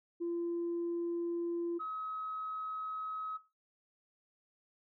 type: tone pair in turn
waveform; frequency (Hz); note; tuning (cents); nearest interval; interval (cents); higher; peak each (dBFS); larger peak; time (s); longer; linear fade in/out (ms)
sine; 342.2 / 1276.8; F4 / D#6; -35 / +44; octave + major seventh; 2279; second; -32 / -36; first; 0.2-1.79 / 1.79-3.38; neither; 20
effects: noise-tail reverb RT60 0.3 s tail -17 dB re dry + tanh soft clip ceiling -30 dBFS